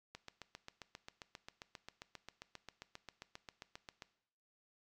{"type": "click train", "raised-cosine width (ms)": 0.2, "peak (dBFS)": -30, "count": 30, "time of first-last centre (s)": [0.15, 4.022], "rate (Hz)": 7.49, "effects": ["noise-tail reverb RT60 0.7 s tail -17 dB re dry", "MP3 96 kbps"]}